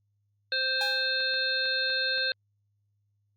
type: harmonic tone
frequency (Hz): 523.3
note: C5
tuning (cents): 0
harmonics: 1 / 3 / 5 / 7 / 8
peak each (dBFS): -36 / -29 / -37 / -33 / -30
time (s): 0.52-2.32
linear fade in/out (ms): 2
type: tone with exponential decay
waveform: sawtooth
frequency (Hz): 818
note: G#5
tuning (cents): -26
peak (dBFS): -26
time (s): 0.81-1.18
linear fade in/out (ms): 1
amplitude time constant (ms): 80
type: clicks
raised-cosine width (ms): 0.3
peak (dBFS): -30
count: 5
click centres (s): 1.205 / 1.34 / 1.656 / 1.901 / 2.18
effects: added 102 Hz sine -70 dBFS peak until 3.36 s + Opus 48 kbps